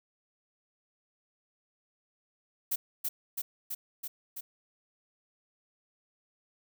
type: noise with echo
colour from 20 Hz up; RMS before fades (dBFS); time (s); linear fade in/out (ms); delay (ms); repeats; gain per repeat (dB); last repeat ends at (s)
violet; -30; 2.71-2.76; 10; 330; 5; -2; 4.41
effects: none